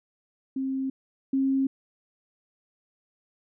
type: tone pair in turn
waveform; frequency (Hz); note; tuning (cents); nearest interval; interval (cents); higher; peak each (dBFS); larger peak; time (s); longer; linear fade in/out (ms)
sine; 266.3 / 268.9; C4 / C4; +31 / +47; unison; 16; second; -26 / -21; second; 0.56-0.9 / 1.33-1.67; neither; 5
effects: none